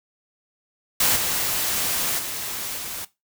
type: noise with level steps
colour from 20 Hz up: white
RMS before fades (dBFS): -19 / -24 / -30 / -32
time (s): 1-3.05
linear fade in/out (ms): 5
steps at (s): 1.15 / 2.18 / 2.77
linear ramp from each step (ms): 20
effects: noise-tail reverb RT60 0.2 s tail -17 dB re dry